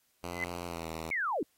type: tone with pitch glide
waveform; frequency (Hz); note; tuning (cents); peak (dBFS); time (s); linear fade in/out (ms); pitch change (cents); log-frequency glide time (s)
5% pulse; 87.31 to 80.99; F2 to E2; 0 to -30; -26; 0.23-1.11; 10; -130; 0.65-0.88
type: tone with exponential growth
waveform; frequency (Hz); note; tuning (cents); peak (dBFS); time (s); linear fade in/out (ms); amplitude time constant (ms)
sine; 2033; B6; +50; -27; 0.27-0.44; 0; 35
type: linear sweep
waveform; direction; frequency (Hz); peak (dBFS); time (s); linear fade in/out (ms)
sine; down; 2262 to 246.9; -29; 1.11-1.43; 2
effects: white hiss -72 dBFS RMS until 1.57 s + AAC 48 kbps